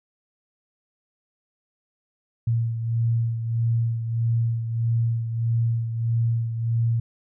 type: beating tone pair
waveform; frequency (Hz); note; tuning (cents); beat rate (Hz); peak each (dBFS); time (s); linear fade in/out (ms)
sine; 115.3 / 116.9; A#2 / A#2; -19 / +5; 1.6; -21 / -29; 2.47-7; 5
effects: none